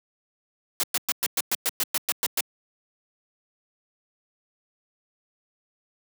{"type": "noise bursts", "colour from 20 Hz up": "white", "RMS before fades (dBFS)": -24, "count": 12, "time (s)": [0.8, 2.406], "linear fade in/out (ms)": 0, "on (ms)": 33, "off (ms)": 110, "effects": ["high-pass 200 Hz 12 dB/octave"]}